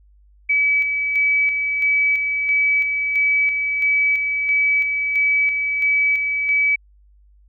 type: tone with tremolo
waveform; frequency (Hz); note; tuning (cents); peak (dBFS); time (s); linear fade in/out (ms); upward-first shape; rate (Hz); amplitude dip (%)
sine; 2288; D7; -46; -14; 0.49-6.76; 10; square; 1.5; 40
effects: added 50 Hz sine -49 dBFS peak until 7.48 s